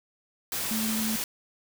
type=tone in noise; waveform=sine; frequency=220 Hz; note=A3; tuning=in tune; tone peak=-28 dBFS; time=0.71-1.16 s; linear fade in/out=2 ms; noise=white; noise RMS=-31 dBFS; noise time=0.52-1.24 s; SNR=0 dB; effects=none